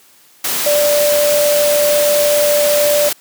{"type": "tone in noise", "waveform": "sine", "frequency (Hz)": 587.3, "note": "D5", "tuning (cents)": 0, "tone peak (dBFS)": -11, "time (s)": [0.66, 3.09], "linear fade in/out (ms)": 5, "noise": "white", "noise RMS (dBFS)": -18, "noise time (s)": [0.44, 3.13], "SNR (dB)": 4, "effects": ["white hiss -48 dBFS RMS until 3.2 s", "high-pass 150 Hz 12 dB/octave"]}